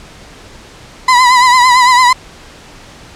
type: tone with vibrato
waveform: 35% pulse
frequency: 998 Hz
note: B5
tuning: 18 cents sharp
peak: -3 dBFS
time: 1.08-2.13 s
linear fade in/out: 5 ms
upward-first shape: triangle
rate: 8.9 Hz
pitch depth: 73 cents each way
effects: pink hiss -36 dBFS RMS until 3.15 s + low-pass 7000 Hz 12 dB/octave

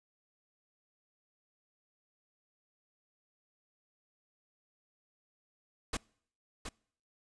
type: noise with echo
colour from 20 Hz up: pink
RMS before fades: -34 dBFS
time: 5.93-5.97 s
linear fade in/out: 5 ms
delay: 720 ms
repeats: 1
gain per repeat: -7 dB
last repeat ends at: 6.69 s
effects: noise-tail reverb RT60 0.6 s tail -26 dB re dry + resampled to 22050 Hz

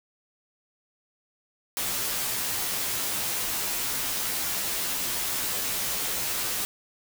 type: noise with comb filter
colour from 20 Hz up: white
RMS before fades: -29 dBFS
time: 1.77-6.65 s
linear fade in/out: 0 ms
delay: 13 ms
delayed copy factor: -1
effects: none

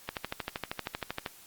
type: click train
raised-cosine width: 0.3 ms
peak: -16 dBFS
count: 16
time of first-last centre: 0.09-1.262 s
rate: 12.8 Hz
effects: white hiss -54 dBFS RMS until 1.46 s + Opus 48 kbps

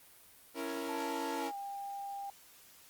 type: chord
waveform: sawtooth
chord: A# diminished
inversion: first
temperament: equal with one note detuned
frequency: 277.2 / 333.3 / 466.2 Hz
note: C#4 / E4 / A#4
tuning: 0 / +19 / 0 cents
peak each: -37 dBFS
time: 0.54-1.52 s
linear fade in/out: 50 ms
type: tone with pitch glide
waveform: sine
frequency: 880 to 797.7 Hz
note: A5 to G5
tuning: 0 to +30 cents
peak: -39 dBFS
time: 0.89-2.3 s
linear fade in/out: 2 ms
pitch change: -170 cents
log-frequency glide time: 1.36-1.55 s
effects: white hiss -59 dBFS RMS until 2.89 s + Opus 32 kbps

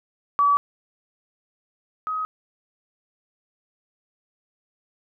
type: tone pair in turn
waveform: sine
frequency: 1145 / 1263.7 Hz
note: D6 / D#6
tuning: -44 / +26 cents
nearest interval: major second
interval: 170 cents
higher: second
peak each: -15 / -24 dBFS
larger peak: first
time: 0.39-0.57 / 2.07-2.25 s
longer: neither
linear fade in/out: 0 ms
effects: none

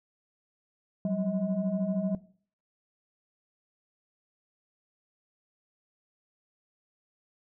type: tone cluster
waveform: sine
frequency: 182.4 / 195.3 / 636 Hz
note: F#3 / G3 / D#5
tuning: -24 / -6 / +38 cents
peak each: -29 / -29 / -34 dBFS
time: 1.05-2.15 s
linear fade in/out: 2 ms
effects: noise-tail reverb RT60 0.5 s tail -19 dB re dry + tanh soft clip ceiling -20 dBFS

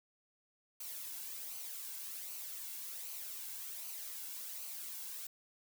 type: noise with flanger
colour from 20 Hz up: blue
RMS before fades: -45 dBFS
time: 0.8-5.27 s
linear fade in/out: 5 ms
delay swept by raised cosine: 0.56 to 1.66 ms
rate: 1.3 Hz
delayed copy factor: -0.5
effects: none

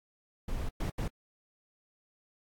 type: noise bursts at uneven times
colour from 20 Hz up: brown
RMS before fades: -33 dBFS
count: 3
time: 0.48-0.69 / 0.8-0.9 / 0.98-1.08 s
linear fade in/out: 5 ms
effects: AAC 64 kbps

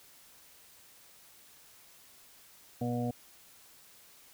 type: harmonic tone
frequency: 120.8 Hz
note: B2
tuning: 38 cents flat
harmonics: 1 / 2 / 4 / 5 / 6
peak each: -35 / -33 / -39 / -43 / -40 dBFS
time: 2.81-3.11 s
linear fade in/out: 5 ms
effects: white hiss -58 dBFS RMS until 4.33 s

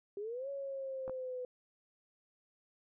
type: linear two-way sweep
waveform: sine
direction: up then down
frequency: 392 to 559 to 498.7 Hz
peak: -38 dBFS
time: 0.17-1.45 s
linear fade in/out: 2 ms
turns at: 0.49 s
type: clicks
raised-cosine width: 1 ms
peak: -32 dBFS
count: 2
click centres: 1.079 / 1.096 s
effects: none

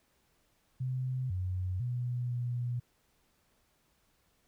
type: tone with pitch steps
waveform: sine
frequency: 128.6 / 91.9 / 122.8 / 121.7 Hz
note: C3 / F#2 / B2 / B2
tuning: -30 / -11 / -9 / -25 cents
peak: -31 dBFS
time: 0.8-2.8 s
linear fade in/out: 10 ms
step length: 500 ms
effects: pink hiss -72 dBFS RMS until 4.47 s

